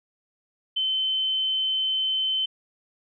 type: tone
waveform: sine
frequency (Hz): 3070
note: G7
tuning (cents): -37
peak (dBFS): -22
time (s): 0.76-2.46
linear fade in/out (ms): 10
effects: none